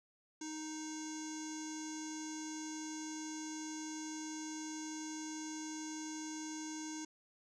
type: tone with low-pass filter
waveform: square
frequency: 311.1 Hz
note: D#4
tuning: in tune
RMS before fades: -44 dBFS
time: 0.41-7.05 s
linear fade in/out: 5 ms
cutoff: 6500 Hz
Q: 9.7
effects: none